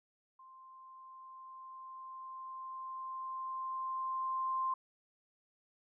sine tone with level ramp, 1048 Hz, C6, 2 cents sharp, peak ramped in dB -54 to -31 dBFS, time 0.39-4.74 s, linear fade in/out 5 ms, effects none

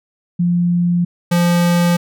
sine / square tone pair in turn, 174.61 / 173.6 Hz, F3 / F3, 0 / -10 cents, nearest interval unison, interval 10 cents, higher first, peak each -12 dBFS, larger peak neither, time 0.39-1.05 / 1.31-1.97 s, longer neither, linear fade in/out 10 ms, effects none

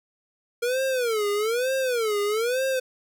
square tone with vibrato, 466.2 Hz, A#4, in tune, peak -23 dBFS, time 0.62-2.8 s, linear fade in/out 10 ms, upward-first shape sine, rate 1.1 Hz, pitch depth 230 cents each way, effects none

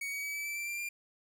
45% pulse tone with pitch steps, 2240 / 2261 / 2282 / 2303 / 2324 / 2346 / 2368 / 2390 Hz, C#7 / C#7 / C#7 / D7 / D7 / D7 / D7 / D7, +18 / +34 / +50 / -34 / -19 / -2 / +14 / +30 cents, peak -35 dBFS, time 0.01-0.89 s, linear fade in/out 5 ms, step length 110 ms, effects none

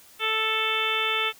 harmonic tone, 440 Hz, A4, in tune, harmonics 1 / 2 / 3 / 4 / 5 / 6 / 7 / 8, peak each -33 / -36 / -29 / -35 / -30 / -29 / -31 / -30 dBFS, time 0.19-1.33 s, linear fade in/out 50 ms, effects white hiss -52 dBFS RMS until 1.39 s

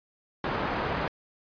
white low-pass noise, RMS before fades -30 dBFS, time 0.44-1.08 s, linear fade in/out 2 ms, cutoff 1200 Hz, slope 12 dB/octave, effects resampled to 11025 Hz

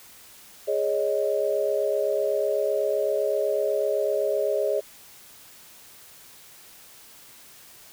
sine chord, Ab suspended fourth, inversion none, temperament equal, 415.3 / 554.4 / 622.3 Hz, Ab4 / Db5 / Eb5, 0 / 0 / 0 cents, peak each -26 dBFS, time 0.67-4.81 s, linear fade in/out 20 ms, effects white hiss -49 dBFS RMS until 7.92 s

